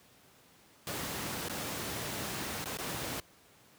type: noise with dropouts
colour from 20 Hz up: pink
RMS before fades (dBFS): -37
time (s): 0.87-3.2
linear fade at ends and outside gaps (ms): 1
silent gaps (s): 1.485-1.496 / 2.643-2.657 / 2.772-2.786
effects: pink hiss -61 dBFS RMS until 3.78 s + high-pass 100 Hz 12 dB/octave